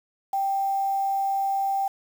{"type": "tone with quantisation", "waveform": "sine", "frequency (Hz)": 784, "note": "G5", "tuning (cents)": 0, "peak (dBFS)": -22, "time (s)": [0.33, 1.88], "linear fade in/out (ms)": 5, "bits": 7, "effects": []}